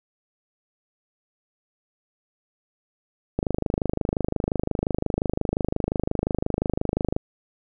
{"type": "click train", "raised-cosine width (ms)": 2, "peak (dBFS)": -9, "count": 98, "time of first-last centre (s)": [3.39, 7.164], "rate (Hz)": 25.7, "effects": []}